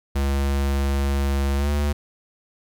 square tone with pitch glide, 69.3 to 72.7 Hz, C#2 to D2, 0 to -17 cents, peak -20 dBFS, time 0.15-1.93 s, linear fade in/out 10 ms, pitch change +83 cents, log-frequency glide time 1.57-1.7 s, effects 10-bit

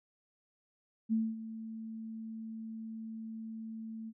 sine tone with ADSR envelope, 222.7 Hz, A3, 21 cents sharp, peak -26 dBFS, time 1.09-4.13 s, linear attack 35 ms, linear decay 230 ms, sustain -14 dB, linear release 48 ms, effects none

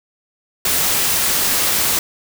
white noise, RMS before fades -17 dBFS, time 0.65-1.99 s, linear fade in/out 2 ms, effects none

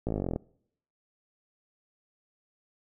slowing click train, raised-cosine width 2 ms, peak -17 dBFS, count 15, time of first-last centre 0.07-0.36 s, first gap 17 ms, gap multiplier 1.03, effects noise-tail reverb RT60 0.7 s tail -24 dB re dry

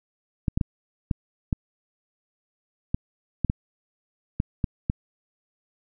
clicks, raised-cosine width 5 ms, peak -10 dBFS, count 11, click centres 0.482 / 0.575 / 0.612 / 1.112 / 1.528 / 2.945 / 3.447 / 3.499 / 4.401 / 4.642 / 4.899 s, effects none

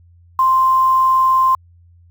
sine tone with quantisation, 1046.5 Hz, C6, in tune, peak -10 dBFS, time 0.39-1.55 s, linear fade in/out 2 ms, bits 6, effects added 86 Hz sine -45 dBFS peak until 2.1 s

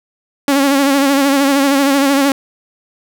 sawtooth tone with vibrato, 277.2 Hz, C#4, in tune, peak -6 dBFS, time 0.48-2.32 s, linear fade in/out 2 ms, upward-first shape sine, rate 13 Hz, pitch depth 51 cents each way, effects none

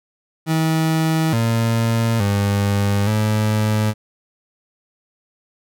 30% pulse tone with pitch steps, 159.9 / 114.7 / 100.9 / 107.4 Hz, D#3 / A#2 / G#2 / A2, +48 / -28 / -49 / -41 cents, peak -13 dBFS, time 0.46-3.94 s, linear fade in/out 50 ms, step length 870 ms, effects none

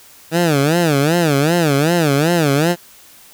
15% pulse tone with vibrato, 155.56 Hz, D#3, in tune, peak -6 dBFS, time 0.31-2.76 s, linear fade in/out 50 ms, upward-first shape sine, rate 2.6 Hz, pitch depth 210 cents each way, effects white hiss -44 dBFS RMS until 3.33 s

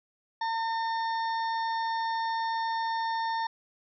harmonic tone with a mistuned harmonic, 907 Hz, A#5, 48 cents flat, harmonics 1 / 2 / 4 / 5 / 6, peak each -28 / -37 / -44 / -46 / -47 dBFS, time 0.41-3.47 s, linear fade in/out 5 ms, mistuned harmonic 5, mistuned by -67 cents, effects none

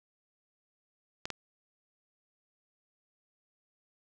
clicks, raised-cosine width 0.2 ms, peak -18 dBFS, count 2, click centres 1.255 / 1.303 s, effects none

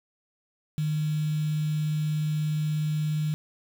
sine tone with quantisation, 152.8 Hz, D#3, 31 cents flat, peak -24 dBFS, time 0.78-3.34 s, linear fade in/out 0 ms, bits 7, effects none

